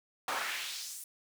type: noise with high-pass filter sweep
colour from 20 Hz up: brown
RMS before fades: -38 dBFS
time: 0.28-1.04 s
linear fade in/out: 2 ms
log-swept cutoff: 890 to 10000 Hz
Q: 1.5
effects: none